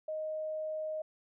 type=tone; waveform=sine; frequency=623 Hz; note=D#5; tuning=2 cents sharp; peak=-34 dBFS; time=0.08-1.02 s; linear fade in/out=5 ms; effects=none